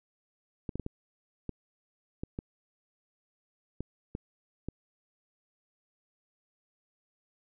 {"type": "clicks", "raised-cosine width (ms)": 3, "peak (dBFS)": -22, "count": 10, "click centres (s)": [0.692, 0.756, 0.797, 0.864, 1.493, 2.235, 2.389, 3.806, 4.151, 4.686], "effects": []}